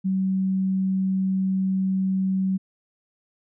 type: tone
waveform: sine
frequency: 190 Hz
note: F#3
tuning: 46 cents sharp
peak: -20 dBFS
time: 0.04-2.58 s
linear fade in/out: 20 ms
effects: none